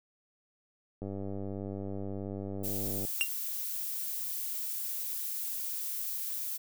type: click train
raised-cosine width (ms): 2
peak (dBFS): -26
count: 201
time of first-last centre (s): 1.02-3.05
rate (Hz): 98.5
type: noise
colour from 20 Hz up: violet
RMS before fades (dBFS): -36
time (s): 2.63-6.58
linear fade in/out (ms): 20
type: tone with exponential decay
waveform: 45% pulse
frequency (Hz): 2771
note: F7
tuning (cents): -14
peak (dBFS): -21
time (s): 3.21-3.3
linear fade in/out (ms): 0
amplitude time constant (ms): 18
effects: none